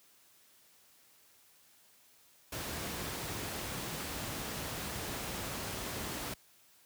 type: noise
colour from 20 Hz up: pink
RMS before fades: -39 dBFS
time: 2.52-6.34 s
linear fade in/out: 5 ms
effects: white hiss -64 dBFS RMS until 6.85 s + high-pass 60 Hz 12 dB/octave